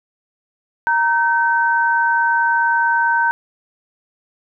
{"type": "tone pair together", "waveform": "sine", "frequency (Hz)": [932.3, 1537.7], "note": ["A#5", "G6"], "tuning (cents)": [0, -34], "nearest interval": "major sixth", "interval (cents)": 866, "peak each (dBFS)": -16, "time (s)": [0.87, 3.31], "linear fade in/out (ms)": 0, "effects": []}